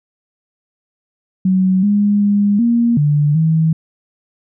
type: tone with pitch steps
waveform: sine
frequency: 187.2 / 205 / 203.7 / 235.2 / 147.2 / 160.3 Hz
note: F#3 / G#3 / G#3 / A#3 / D3 / E3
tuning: +20 / -22 / -33 / +16 / +4 / -48 cents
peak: -10 dBFS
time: 1.45-3.73 s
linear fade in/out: 5 ms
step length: 380 ms
effects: none